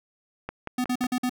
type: click train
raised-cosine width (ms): 0.5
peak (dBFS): -17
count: 4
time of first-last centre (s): 0.49-1.04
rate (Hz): 5.45
type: tone bursts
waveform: square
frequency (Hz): 250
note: B3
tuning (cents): +21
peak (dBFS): -24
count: 5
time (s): 0.78-1.295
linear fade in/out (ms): 5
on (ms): 63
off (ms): 50
effects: none